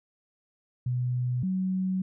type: tone pair in turn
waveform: sine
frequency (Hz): 124.4 / 187.25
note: B2 / F#3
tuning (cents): +13 / +21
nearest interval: perfect fifth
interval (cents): 708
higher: second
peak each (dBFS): -25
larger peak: neither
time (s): 0.86-1.43 / 1.43-2.02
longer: second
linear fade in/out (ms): 5
effects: none